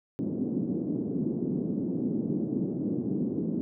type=band-pass noise; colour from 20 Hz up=pink; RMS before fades=-30 dBFS; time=0.19-3.61 s; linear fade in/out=0 ms; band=180 to 330 Hz; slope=24 dB/octave; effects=none